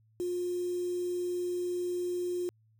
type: tone with quantisation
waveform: sine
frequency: 355.8 Hz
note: F4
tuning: 32 cents sharp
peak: -30 dBFS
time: 0.2-2.49 s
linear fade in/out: 0 ms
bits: 8
effects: added 110 Hz sine -63 dBFS peak until 2.79 s